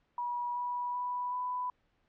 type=tone with pitch steps; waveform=sine; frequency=968 / 977 / 986.1 / 995.2 Hz; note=B5 / B5 / B5 / B5; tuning=-35 / -19 / -3 / +13 cents; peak=-32 dBFS; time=0.18-1.7 s; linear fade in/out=2 ms; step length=380 ms; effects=pink hiss -74 dBFS RMS until 2.08 s + low-pass 3000 Hz 12 dB/octave